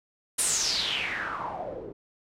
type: noise with low-pass filter sweep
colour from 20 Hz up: white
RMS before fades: -30 dBFS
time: 0.38-1.93 s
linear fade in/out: 10 ms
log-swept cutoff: 10000 to 350 Hz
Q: 5.6
effects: none